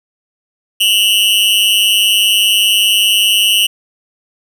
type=tone with amplitude modulation; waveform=45% pulse; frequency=2910 Hz; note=F#7; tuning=29 cents flat; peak=-4 dBFS; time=0.8-3.67 s; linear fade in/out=10 ms; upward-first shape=sine; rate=205 Hz; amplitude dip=100%; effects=none